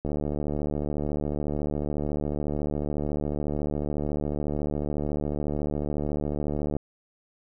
click train, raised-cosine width 2 ms, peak -16 dBFS, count 498, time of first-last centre 0.05-6.766 s, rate 74 Hz, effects none

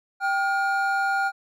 triangle tone pair together, 784 / 1423 Hz, G5 / F6, 0 / +32 cents, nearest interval minor seventh, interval 1032 cents, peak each -22 dBFS, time 0.2-1.32 s, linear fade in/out 50 ms, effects none

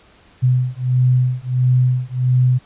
sine beating tone pair, 125.8 / 127.3 Hz, B2 / C3, +32 / -47 cents, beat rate 1.5 Hz, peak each -16 dBFS, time 0.42-2.59 s, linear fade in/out 20 ms, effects pink hiss -50 dBFS RMS until 2.65 s + resampled to 8000 Hz

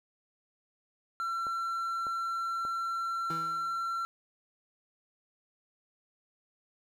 triangle tone with vibrato, 1355 Hz, E6, 47 cents sharp, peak -29 dBFS, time 1.2-4.05 s, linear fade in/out 0 ms, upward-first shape square, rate 20 Hz, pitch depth 11 cents each way
clicks, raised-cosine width 1 ms, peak -31 dBFS, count 4, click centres 1.468 / 2.068 / 2.651 / 3.304 s
25% pulse tone with exponential decay, 163.6 Hz, E3, 13 cents flat, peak -33 dBFS, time 3.3-3.9 s, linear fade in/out 2 ms, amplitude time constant 130 ms
effects none

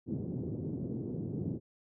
pink band-pass noise, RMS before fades -37 dBFS, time 0.06-1.6 s, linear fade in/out 50 ms, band 110 to 360 Hz, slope 24 dB/octave, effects none

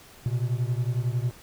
triangle beating tone pair, 118.4 / 129.4 Hz, A#2 / C3, +27 / -19 cents, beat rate 11 Hz, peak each -24 / -26 dBFS, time 0.26-1.31 s, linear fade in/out 0 ms, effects pink hiss -50 dBFS RMS until 1.42 s

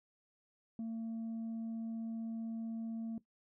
sine tone, 226.3 Hz, A3, 49 cents sharp, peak -35 dBFS, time 0.79-3.18 s, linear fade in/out 2 ms, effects noise-tail reverb RT60 0.1 s tail -17 dB re dry + tanh soft clip ceiling -37 dBFS

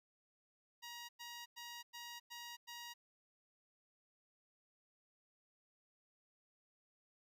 10% pulse tone bursts, 950 Hz, A#5, 33 cents sharp, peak -40 dBFS, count 6, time 0.82-2.94 s, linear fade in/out 20 ms, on 270 ms, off 100 ms, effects none

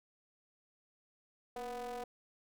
square ring-modulated tone, 126 Hz, B2, 35 cents sharp, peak -38 dBFS, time 1.56-2.04 s, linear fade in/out 2 ms, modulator 608 Hz, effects none

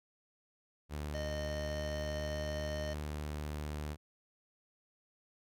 sawtooth tone with pitch glide, 74.3 to 74.95 Hz, D2 to D2, +21 to +36 cents, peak -34 dBFS, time 0.89-3.97 s, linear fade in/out 50 ms, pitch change +15 cents, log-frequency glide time 1-2.17 s
harmonic tone, 612 Hz, D#5, 29 cents flat, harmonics 1 / 3 / 5 / 7 / 9 / 10, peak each -39 / -49 / -53 / -56 / -58 / -59 dBFS, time 1.14-2.94 s, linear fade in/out 10 ms
effects none

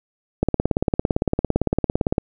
click train, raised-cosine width 2 ms, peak -4 dBFS, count 32, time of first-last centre 0.43-2.181 s, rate 17.7 Hz, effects none

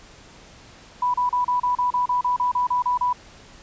sine tone bursts, 987.8 Hz, B5, in tune, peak -18 dBFS, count 14, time 1.02-3.129 s, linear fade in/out 5 ms, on 120 ms, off 33 ms, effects pink hiss -47 dBFS RMS until 3.62 s + resampled to 16000 Hz

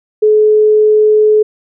sine tone, 427.4 Hz, G#4, 50 cents sharp, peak -5 dBFS, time 0.22-1.43 s, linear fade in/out 10 ms, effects none

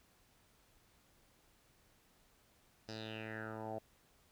10% pulse tone with low-pass filter sweep, 110 Hz, A2, in tune, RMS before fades -45 dBFS, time 2.88-3.79 s, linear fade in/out 10 ms, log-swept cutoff 5300 to 660 Hz, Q 5.2, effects pink hiss -70 dBFS RMS until 4.31 s

